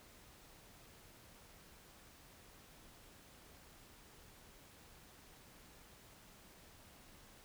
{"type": "silence", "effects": ["pink hiss -61 dBFS RMS until 7.44 s"]}